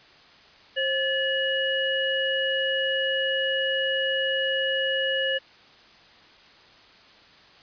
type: tone cluster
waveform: sine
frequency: 534 / 1726 / 2903 Hz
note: C5 / A6 / F#7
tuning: +35 / -34 / -34 cents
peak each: -27 dBFS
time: 0.76-5.39 s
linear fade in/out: 20 ms
effects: white hiss -52 dBFS RMS until 7.62 s + resampled to 11025 Hz